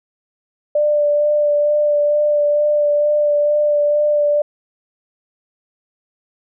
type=tone with vibrato; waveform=sine; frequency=591 Hz; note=D5; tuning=11 cents sharp; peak=-12 dBFS; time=0.75-4.42 s; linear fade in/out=5 ms; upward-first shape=sine; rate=2.2 Hz; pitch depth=15 cents each way; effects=none